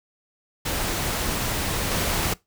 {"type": "noise with level steps", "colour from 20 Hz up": "pink", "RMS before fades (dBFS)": [-26, -24], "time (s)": [0.65, 2.34], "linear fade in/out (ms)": 10, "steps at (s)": 1.91, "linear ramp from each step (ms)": 10, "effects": ["noise-tail reverb RT60 0.2 s tail -22 dB re dry"]}